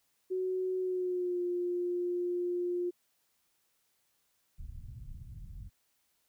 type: tone with pitch glide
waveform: sine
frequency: 371.5 to 353.7 Hz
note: F#4 to F4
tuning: +7 to +22 cents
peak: -30 dBFS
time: 0.3-2.91 s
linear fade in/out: 20 ms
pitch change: -85 cents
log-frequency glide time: 0.79-1.41 s
type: low-pass noise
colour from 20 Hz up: pink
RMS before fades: -45 dBFS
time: 4.58-5.7 s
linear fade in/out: 20 ms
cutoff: 140 Hz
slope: 24 dB/octave
effects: white hiss -75 dBFS RMS until 6.28 s